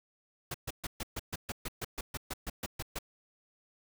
pink noise bursts, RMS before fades -37 dBFS, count 16, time 0.51-2.988 s, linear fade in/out 5 ms, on 33 ms, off 130 ms, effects none

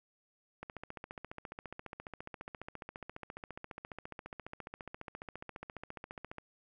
click train, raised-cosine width 0.5 ms, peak -28 dBFS, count 85, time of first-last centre 0.63-6.383 s, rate 14.6 Hz, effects none

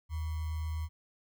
sine tone with sample-and-hold, 79 Hz, D#2, 27 cents sharp, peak -32 dBFS, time 0.09-0.89 s, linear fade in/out 50 ms, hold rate 1050 Hz, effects none

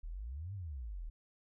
sine exponential two-way sweep, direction up then down, 35.69 to 103.83 to 35.69 Hz, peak -40 dBFS, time 0.03-1.1 s, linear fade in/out 10 ms, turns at 0.54 s, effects none

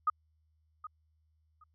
sine tone with echo, 1244.5 Hz, D#6, in tune, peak -24 dBFS, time 0.07-0.1 s, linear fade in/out 5 ms, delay 770 ms, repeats 2, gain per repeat -15 dB, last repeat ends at 1.64 s, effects added 78 Hz sine -69 dBFS peak until 1.74 s

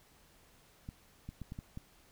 clicks, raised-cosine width 5 ms, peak -30 dBFS, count 6, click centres 0.889 / 1.29 / 1.417 / 1.521 / 1.589 / 1.774 s, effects pink hiss -64 dBFS RMS until 2.11 s

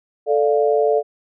sine chord, D minor, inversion second, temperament equal, 440 / 587.3 / 698.5 Hz, A4 / D5 / F5, 0 / 0 / 0 cents, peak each -16 / -19 / -21 dBFS, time 0.26-1.03 s, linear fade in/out 50 ms, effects none

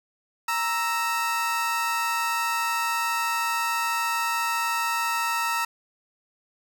30% pulse tone pair together, 932.3 / 1318.5 Hz, A#5 / E6, 0 / 0 cents, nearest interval tritone, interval 600 cents, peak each -24 dBFS, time 0.48-5.65 s, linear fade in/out 5 ms, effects none

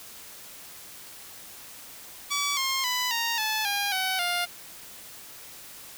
10% pulse tone with pitch steps, 1144 / 1067.4 / 995.9 / 929.2 / 867 / 808.9 / 754.8 / 704.2 Hz, D6 / C6 / B5 / A#5 / A5 / G#5 / F#5 / F5, -46 / +34 / +14 / -6 / -26 / -46 / +34 / +14 cents, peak -17 dBFS, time 2.3-4.46 s, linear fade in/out 20 ms, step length 270 ms, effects white hiss -45 dBFS RMS until 5.97 s

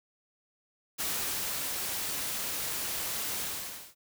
white noise with ADSR envelope, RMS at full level -32 dBFS, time 0.98-3.95 s, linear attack 25 ms, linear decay 600 ms, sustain -2 dB, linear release 540 ms, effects none

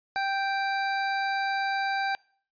25% pulse tone, 784 Hz, G5, in tune, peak -22 dBFS, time 0.16-2.15 s, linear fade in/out 0 ms, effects noise-tail reverb RT60 0.5 s tail -25 dB re dry + resampled to 11025 Hz

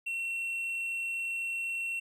triangle tone, 2718 Hz, F7, 48 cents flat, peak -30 dBFS, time 0.06-2 s, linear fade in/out 10 ms, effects none

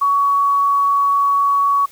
sine tone, 1124 Hz, C#6, 24 cents sharp, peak -12 dBFS, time 0.01-1.86 s, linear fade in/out 10 ms, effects white hiss -46 dBFS RMS until 1.91 s

